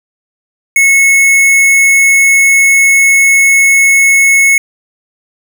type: tone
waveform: square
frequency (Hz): 2192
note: C#7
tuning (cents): -20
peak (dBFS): -5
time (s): 0.76-4.58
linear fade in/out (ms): 2
effects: none